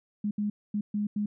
sine tone bursts at uneven times, 207.7 Hz, G#3, in tune, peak -26 dBFS, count 5, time 0.24-0.31 / 0.38-0.5 / 0.74-0.81 / 0.94-1.07 / 1.16-1.26 s, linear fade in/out 5 ms, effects none

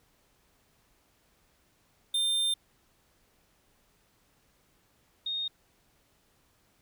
square / sine tone pair in turn, 3600 / 3703 Hz, A7 / A#7, +39 / -12 cents, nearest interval unison, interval 49 cents, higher second, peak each -26 / -30 dBFS, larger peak first, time 2.14-2.54 / 5.26-5.48 s, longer first, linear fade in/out 5 ms, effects pink hiss -68 dBFS RMS until 6.81 s

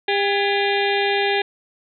harmonic tone with a mistuned harmonic, 400.8 Hz, G4, 38 cents sharp, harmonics 1 / 2 / 4 / 5 / 6 / 7 / 8 / 9 / 10, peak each -21 / -23 / -26 / -28 / -27 / -32 / -31 / -29 / -35 dBFS, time 0.08-1.42 s, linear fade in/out 5 ms, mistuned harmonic 4, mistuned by +78 cents, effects none

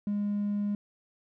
triangle tone, 205.2 Hz, G#3, 21 cents flat, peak -24 dBFS, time 0.07-0.75 s, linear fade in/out 2 ms, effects tanh soft clip ceiling -23 dBFS

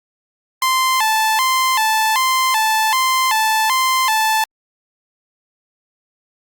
sawtooth tone with vibrato, 955 Hz, A#5, 42 cents sharp, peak -10 dBFS, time 0.62-4.44 s, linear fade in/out 2 ms, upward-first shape square, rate 1.3 Hz, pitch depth 150 cents each way, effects Opus 48 kbps

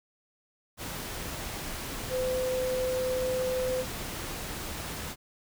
sine tone in noise, 511 Hz, C5, 41 cents flat, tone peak -27 dBFS, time 2.09-3.85 s, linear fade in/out 50 ms, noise pink, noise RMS -37 dBFS, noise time 0.77-5.16 s, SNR +7 dB, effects none

